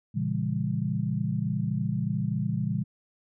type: chord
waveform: sine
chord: A# diminished seventh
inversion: none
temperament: just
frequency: 116.54 / 139.85 / 167.82 / 201.4 Hz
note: A#2 / C#3 / E3 / G3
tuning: 0 / +16 / +31 / +47 cents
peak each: -31 dBFS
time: 0.14-2.84 s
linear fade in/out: 20 ms
effects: none